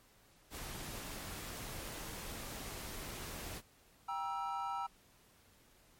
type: noise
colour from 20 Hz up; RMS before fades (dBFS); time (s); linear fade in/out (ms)
pink; -45; 0.5-3.62; 50
type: chord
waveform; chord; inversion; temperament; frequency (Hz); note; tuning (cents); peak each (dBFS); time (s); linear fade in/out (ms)
triangle; E diminished; first; just; 791.1 / 949.3 / 1318.5; G5 / Bb5 / E6; +16 / +31 / 0; -39; 4.08-4.87; 10
effects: pink hiss -66 dBFS RMS until 5.99 s + MP3 64 kbps